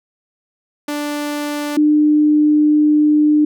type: tone pair in turn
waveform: sawtooth / sine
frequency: 293.7 / 300.6 Hz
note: D4 / D4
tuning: 0 / +40 cents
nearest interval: unison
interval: 40 cents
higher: second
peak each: -16 / -9 dBFS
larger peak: second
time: 0.88-1.77 / 1.77-3.45 s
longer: second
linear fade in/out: 5 ms
effects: none